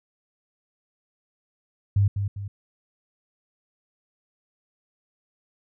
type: tone with echo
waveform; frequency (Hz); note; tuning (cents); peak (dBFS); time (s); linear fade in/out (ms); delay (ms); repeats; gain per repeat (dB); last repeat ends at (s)
sine; 100; G2; +35; -16; 1.96-2.08; 5; 200; 2; -7; 2.48
effects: none